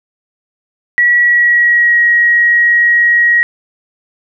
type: tone with pitch glide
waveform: sine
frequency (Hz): 1930 to 1896.8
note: B6 to A#6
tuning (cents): -40 to +30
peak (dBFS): -6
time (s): 0.98-3.43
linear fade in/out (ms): 0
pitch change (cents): -30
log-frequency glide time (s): 1.19-2
effects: none